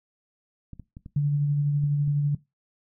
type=clicks; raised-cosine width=5 ms; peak=-28 dBFS; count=6; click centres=0.733 / 0.797 / 0.969 / 1.061 / 1.838 / 2.078 s
type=tone with tremolo; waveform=sine; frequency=144.9 Hz; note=D3; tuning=23 cents flat; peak=-19 dBFS; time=1.16-2.35 s; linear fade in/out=5 ms; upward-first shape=sine; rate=12 Hz; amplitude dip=25%
effects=noise-tail reverb RT60 0.2 s tail -19 dB re dry